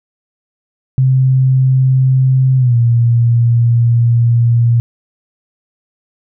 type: tone with pitch glide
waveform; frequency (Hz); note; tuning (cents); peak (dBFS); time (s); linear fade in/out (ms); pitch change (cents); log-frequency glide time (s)
sine; 130.81 to 117.89; C3 to A#2; 0 to +20; -7; 0.98-4.8; 0; -180; 2.57-2.76
effects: none